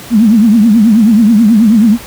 sine tone with vibrato, 220 Hz, A3, in tune, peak -3 dBFS, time 0.1-1.98 s, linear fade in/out 50 ms, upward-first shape triangle, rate 9.3 Hz, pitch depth 180 cents each way, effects pink hiss -29 dBFS RMS until 2.06 s + high-pass 60 Hz 12 dB/octave

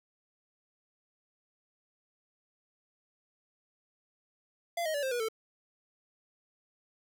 square tone with pitch steps, 684 / 627.2 / 575.2 / 527.4 / 483.7 / 443.5 Hz, F5 / D#5 / D5 / C5 / B4 / A4, -36 / +14 / -36 / +14 / -36 / +14 cents, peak -31 dBFS, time 4.77-5.286 s, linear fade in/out 5 ms, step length 86 ms, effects none

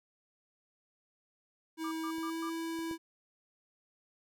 square tone with pitch glide, 322 to 328.8 Hz, E4 to E4, -41 to -4 cents, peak -36 dBFS, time 1.77-2.98 s, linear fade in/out 50 ms, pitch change +37 cents, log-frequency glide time 2-2.45 s
sine tone bursts, 1188 Hz, D6, 20 cents sharp, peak -39 dBFS, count 4, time 1.84-2.496 s, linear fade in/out 5 ms, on 74 ms, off 120 ms
clicks, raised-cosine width 2 ms, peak -41 / -42 / -34 dBFS, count 3, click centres 2.183 / 2.79 / 2.912 s
effects none

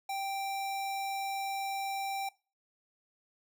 square tone, 784 Hz, G5, in tune, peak -34 dBFS, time 0.09-2.29 s, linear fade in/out 5 ms, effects noise-tail reverb RT60 0.3 s tail -20 dB re dry

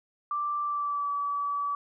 sine tone with pitch glide, 1174.7 to 1147.2 Hz, D6 to D6, 0 to -41 cents, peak -27 dBFS, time 0.31-1.75 s, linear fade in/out 2 ms, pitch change -41 cents, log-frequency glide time 0.62-1.11 s, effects none

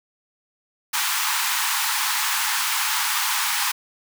pink high-pass noise, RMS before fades -23 dBFS, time 0.93-3.72 s, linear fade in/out 10 ms, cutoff 830 Hz, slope 96 dB/octave, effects none

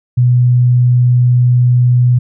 sine tone, 123.47 Hz, B2, in tune, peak -6 dBFS, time 0.17-2.19 s, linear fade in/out 10 ms, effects none

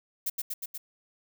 violet noise with echo, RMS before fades -29 dBFS, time 0.26-0.3 s, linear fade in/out 10 ms, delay 120 ms, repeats 4, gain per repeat -2 dB, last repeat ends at 0.78 s, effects none

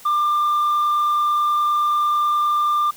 sine tone with frequency modulation, 1192 Hz, D6, 25 cents sharp, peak -13 dBFS, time 0.05-2.91 s, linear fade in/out 10 ms, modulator 29.4 Hz, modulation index 0.31, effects tanh soft clip ceiling -15 dBFS + white hiss -44 dBFS RMS until 2.96 s

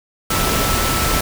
sine tone in noise, 1322 Hz, E6, 5 cents sharp, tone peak -24 dBFS, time 0.3-1.21 s, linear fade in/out 5 ms, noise pink, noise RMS -18 dBFS, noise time 0.3-1.21 s, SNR -9 dB, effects none

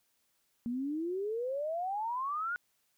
sine exponential sweep, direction up, 231.1 to 1473 Hz, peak -32 dBFS, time 0.66-2.56 s, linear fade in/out 0 ms, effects white hiss -75 dBFS RMS until 2.97 s

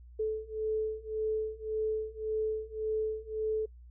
sine beating tone pair, 434.2 / 436 Hz, A4 / A4, -23 / -16 cents, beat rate 1.8 Hz, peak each -34 / -33 dBFS, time 0.19-3.66 s, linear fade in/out 10 ms, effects noise-tail reverb RT60 0.1 s tail -26 dB re dry + added 60 Hz sine -49 dBFS peak until 3.9 s

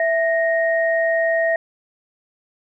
sine tone pair together, 659.3 / 1864.8 Hz, E5 / A#6, 0 / 0 cents, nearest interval octave + tritone, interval 1800 cents, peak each -17 / -21 dBFS, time 0-1.56 s, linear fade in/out 2 ms, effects none

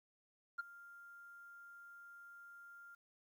sine tone with ADSR envelope, 1396.9 Hz, F6, in tune, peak -34 dBFS, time 0.58-2.95 s, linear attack 16 ms, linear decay 18 ms, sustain -20 dB, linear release 7 ms, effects tanh soft clip ceiling -35 dBFS + 12-bit

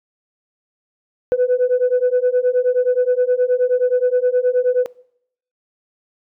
sine beating tone pair, 493.9 / 503.4 Hz, B4 / B4, 0 / +33 cents, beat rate 9.5 Hz, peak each -15 dBFS, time 1.32-4.86 s, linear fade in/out 0 ms, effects noise-tail reverb RT60 0.7 s tail -22 dB re dry + tanh soft clip ceiling -9 dBFS

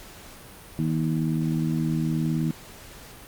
harmonic tone, 79.3 Hz, D#2, 33 cents sharp, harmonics 2 / 3 / 4, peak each -24 / -28 / -30 dBFS, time 0.79-2.51 s, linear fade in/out 0 ms, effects pink hiss -45 dBFS RMS until 3.27 s + Opus 48 kbps

